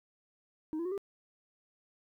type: tone with pitch steps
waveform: sine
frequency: 311.8 / 338.1 / 366.5 / 397.4 Hz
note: D#4 / E4 / F#4 / G4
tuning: +4 / +44 / -16 / +24 cents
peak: -30 dBFS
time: 0.73-0.978 s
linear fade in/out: 0 ms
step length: 62 ms
effects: tanh soft clip ceiling -32 dBFS + 12-bit